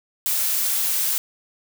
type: noise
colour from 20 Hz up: blue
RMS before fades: -22 dBFS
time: 0.26-1.18 s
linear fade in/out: 0 ms
effects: none